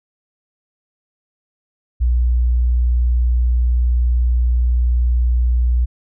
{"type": "tone", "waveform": "sine", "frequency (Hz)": 60.5, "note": "B1", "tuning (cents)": -35, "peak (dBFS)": -12, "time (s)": [2, 5.86], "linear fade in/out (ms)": 20, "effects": []}